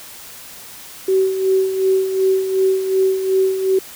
sine tone with tremolo, 380.7 Hz, F#4, 49 cents sharp, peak -11 dBFS, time 1.08-3.79 s, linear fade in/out 5 ms, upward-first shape sine, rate 2.7 Hz, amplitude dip 60%, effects white hiss -37 dBFS RMS until 3.95 s

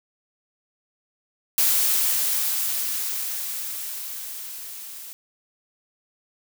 blue noise with level ramp, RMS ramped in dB -19 to -39 dBFS, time 1.58-5.13 s, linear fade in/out 0 ms, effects none

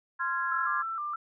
sine chord, F minor, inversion second, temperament equal with one note detuned, 1046.5 / 1379.3 / 1661.2 Hz, C6 / F6 / Ab6, 0 / -22 / 0 cents, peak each -32 dBFS, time 0.19-0.83 s, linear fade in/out 20 ms
sine tone with vibrato, 1260 Hz, D#6, 21 cents sharp, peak -31 dBFS, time 0.51-1.16 s, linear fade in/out 5 ms, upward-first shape square, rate 3.2 Hz, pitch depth 100 cents each way
effects none

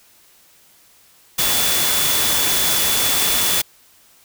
sine tone in noise, 3454 Hz, A7, 33 cents flat, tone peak -24 dBFS, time 1.38-3.62 s, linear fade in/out 10 ms, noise white, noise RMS -18 dBFS, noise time 1.38-3.62 s, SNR -9 dB, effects white hiss -52 dBFS RMS until 4.24 s

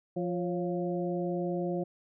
harmonic tone with a mistuned harmonic, 175.2 Hz, F3, 6 cents sharp, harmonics 1 / 2 / 3 / 4, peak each -33 / -33 / -36 / -40 dBFS, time 0.16-1.84 s, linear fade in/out 10 ms, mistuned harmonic 3, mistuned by +66 cents, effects none

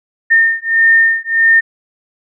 sine beating tone pair, 1818 / 1819.6 Hz, A#6 / A#6, -44 / -42 cents, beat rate 1.6 Hz, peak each -11 dBFS, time 0.3-1.61 s, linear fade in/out 20 ms, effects none

